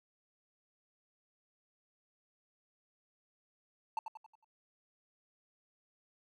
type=tone with echo; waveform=triangle; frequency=884 Hz; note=A5; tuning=8 cents sharp; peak=-30 dBFS; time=3.97-3.99 s; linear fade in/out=2 ms; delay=91 ms; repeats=5; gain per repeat=-7 dB; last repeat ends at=4.445 s; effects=none